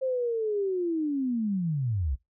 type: linear sweep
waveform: sine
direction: down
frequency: 532 to 58 Hz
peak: -25 dBFS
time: 0.01-2.16 s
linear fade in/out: 20 ms
effects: noise-tail reverb RT60 0.2 s tail -23 dB re dry